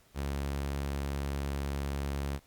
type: tone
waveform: sawtooth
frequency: 70 Hz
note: C#2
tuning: 18 cents sharp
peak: -28 dBFS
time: 0.14-2.4 s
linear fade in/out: 50 ms
effects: pink hiss -64 dBFS RMS until 2.46 s + Opus 48 kbps